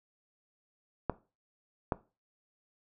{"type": "clicks", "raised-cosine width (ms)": 1, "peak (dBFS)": -14, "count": 2, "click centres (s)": [1.097, 1.922], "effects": ["noise-tail reverb RT60 0.3 s tail -18 dB re dry"]}